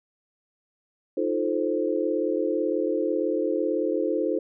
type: chord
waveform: sine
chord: F dominant seventh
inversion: third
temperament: equal with one note detuned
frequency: 311.1 / 349.2 / 437.5 / 523.3 Hz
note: Eb4 / F4 / A4 / C5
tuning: 0 / 0 / -10 / 0 cents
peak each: -28 dBFS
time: 1.17-4.39 s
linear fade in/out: 5 ms
effects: none